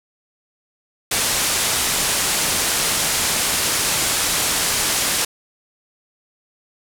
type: low-pass noise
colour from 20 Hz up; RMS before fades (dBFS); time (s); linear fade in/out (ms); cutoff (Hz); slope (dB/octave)
white; -20; 1.11-5.25; 5; 11000; 24
effects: none